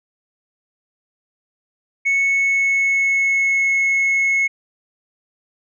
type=tone with pitch glide; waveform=sine; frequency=2207 to 2184 Hz; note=C#7 to C#7; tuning=-8 to -26 cents; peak=-12 dBFS; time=2.05-4.48 s; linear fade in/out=20 ms; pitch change=-18 cents; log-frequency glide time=2.21-3.72 s; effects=tanh soft clip ceiling -13 dBFS